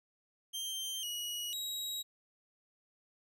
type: tone with pitch steps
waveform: sawtooth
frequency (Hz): 3149 / 2908 / 3830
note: G7 / F#7 / A#7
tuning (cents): +7 / -31 / +46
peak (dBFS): -34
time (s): 0.53-2.03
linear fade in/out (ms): 20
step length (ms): 500
effects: none